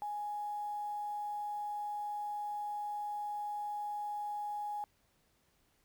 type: tone with quantisation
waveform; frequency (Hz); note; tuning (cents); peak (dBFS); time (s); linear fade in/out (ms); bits
sine; 830.6; G#5; 0; -36; 0.02-4.84; 0; 10
effects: pink hiss -73 dBFS RMS until 5.84 s